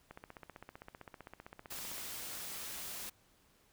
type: click train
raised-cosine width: 0.5 ms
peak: -33 dBFS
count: 30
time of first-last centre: 0.11-1.981 s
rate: 15.5 Hz
type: noise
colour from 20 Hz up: white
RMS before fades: -44 dBFS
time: 1.7-3.1 s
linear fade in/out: 10 ms
effects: pink hiss -69 dBFS RMS until 3.72 s